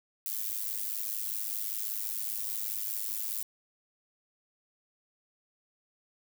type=noise with amplitude modulation; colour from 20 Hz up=violet; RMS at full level=-31 dBFS; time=0.26-3.43 s; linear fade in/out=0 ms; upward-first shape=sine; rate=105 Hz; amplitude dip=85%; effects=none